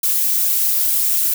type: noise with flanger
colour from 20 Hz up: violet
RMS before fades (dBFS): -17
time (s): 0.03-1.34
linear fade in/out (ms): 5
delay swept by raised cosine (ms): 1.2 to 7.2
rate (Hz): 2.3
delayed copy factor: +0.9
effects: none